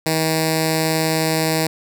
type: tone with notch filter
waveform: 5% pulse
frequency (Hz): 159.5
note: D#3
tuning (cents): +43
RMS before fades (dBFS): -19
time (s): 0.06-1.67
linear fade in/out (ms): 2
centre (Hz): 1300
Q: 0.76
effects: none